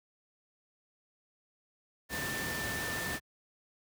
sine tone in noise, 1782 Hz, A6, 22 cents sharp, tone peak -37 dBFS, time 2.09-3.2 s, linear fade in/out 50 ms, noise pink, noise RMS -37 dBFS, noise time 2.09-3.2 s, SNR -3 dB, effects high-pass 80 Hz 12 dB/octave

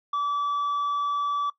sine tone with tanh clipping, 1153 Hz, D6, 32 cents flat, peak -24 dBFS, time 0.13-1.5 s, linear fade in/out 5 ms, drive 3 dB, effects noise-tail reverb RT60 0.1 s tail -19 dB re dry

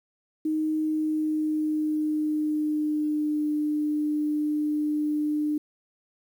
sine tone with pitch glide, 311.1 to 300.2 Hz, D#4 to D4, 0 to +38 cents, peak -23 dBFS, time 0.45-5.58 s, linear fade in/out 5 ms, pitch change -62 cents, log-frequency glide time 0.76-3.54 s, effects 9-bit

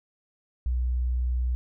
sine tone, 61.74 Hz, B1, in tune, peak -23 dBFS, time 0.66-1.55 s, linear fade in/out 0 ms, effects none

